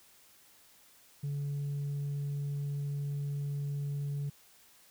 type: tone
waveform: sine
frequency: 142.7 Hz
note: D3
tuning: 49 cents flat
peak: -30 dBFS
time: 1.23-4.3 s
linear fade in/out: 10 ms
effects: tanh soft clip ceiling -31 dBFS + white hiss -61 dBFS RMS until 4.9 s